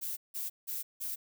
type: noise bursts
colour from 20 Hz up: violet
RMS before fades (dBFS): -37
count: 4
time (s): 0.01-1.16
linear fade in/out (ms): 20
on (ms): 160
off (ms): 170
effects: none